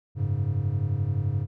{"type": "chord", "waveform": "triangle", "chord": "F# suspended second", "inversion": "none", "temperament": "just", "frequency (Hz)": [92.5, 104.06, 138.75], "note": ["F#2", "G#2", "C#3"], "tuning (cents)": [0, 4, 2], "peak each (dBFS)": [-28, -24, -27], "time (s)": [0.15, 1.47], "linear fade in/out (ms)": 50, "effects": []}